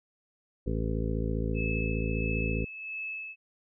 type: harmonic tone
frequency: 55 Hz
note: A1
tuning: in tune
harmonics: 1 / 2 / 3 / 4 / 5 / 7 / 8 / 9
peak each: -31 / -34 / -36 / -37 / -38 / -39 / -40 / -41 dBFS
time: 0.66-2.65 s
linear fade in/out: 10 ms
type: tone with tremolo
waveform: sine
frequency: 2603 Hz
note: E7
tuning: 22 cents flat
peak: -33 dBFS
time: 1.54-3.36 s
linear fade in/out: 50 ms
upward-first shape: sine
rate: 1.5 Hz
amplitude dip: 55%
effects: none